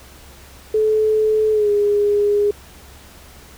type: tone with pitch glide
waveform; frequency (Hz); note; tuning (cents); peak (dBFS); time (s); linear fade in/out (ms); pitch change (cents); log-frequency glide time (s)
sine; 432.5 to 411.3; A4 to G#4; -30 to -17; -13; 0.74-2.51; 5; -87; 1.52-1.7
effects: added 68 Hz sine -45 dBFS peak until 3.57 s + pink hiss -44 dBFS RMS until 3.57 s